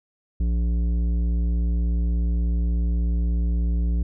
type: tone with tanh clipping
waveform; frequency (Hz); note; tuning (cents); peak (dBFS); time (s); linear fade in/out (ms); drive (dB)
sine; 58.27; A#1; 0; -21; 0.4-4.03; 5; 11
effects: none